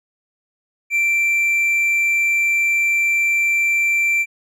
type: tone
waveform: triangle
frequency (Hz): 2349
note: D7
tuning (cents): 0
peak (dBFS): -13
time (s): 0.9-4.26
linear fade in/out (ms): 50
effects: none